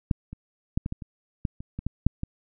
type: clicks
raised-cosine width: 5 ms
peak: -9 / -25 / -11 / -17 / -18 / -25 / -13 / -25 / -20 / -15 / -6 / -17 dBFS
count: 12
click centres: 0.112 / 0.33 / 0.775 / 0.861 / 0.924 / 1.022 / 1.452 / 1.605 / 1.79 / 1.866 / 2.066 / 2.234 s
effects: none